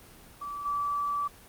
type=tone with level steps; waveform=sine; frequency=1156 Hz; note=D6; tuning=28 cents flat; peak=-34 / -27 dBFS; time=0.41-1.28 s; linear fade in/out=10 ms; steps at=0.65 s; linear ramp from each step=10 ms; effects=pink hiss -52 dBFS RMS until 1.48 s + Opus 32 kbps